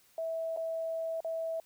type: tone with dropouts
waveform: sine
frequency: 653 Hz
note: E5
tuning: 17 cents flat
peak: -32 dBFS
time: 0.18-1.6 s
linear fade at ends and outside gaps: 2 ms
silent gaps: 0.564-0.572 / 1.205-1.246 s
effects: white hiss -65 dBFS RMS until 1.65 s